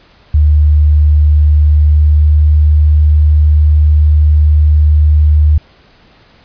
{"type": "tone with pitch glide", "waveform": "sine", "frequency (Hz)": [75, 75.57], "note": ["D2", "D#2"], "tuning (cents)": [37, -50], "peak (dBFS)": -4, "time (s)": [0.34, 5.58], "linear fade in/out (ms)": 5, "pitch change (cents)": 13, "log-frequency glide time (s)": [1.64, 2.49], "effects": ["pink hiss -45 dBFS RMS until 6.44 s", "resampled to 11025 Hz"]}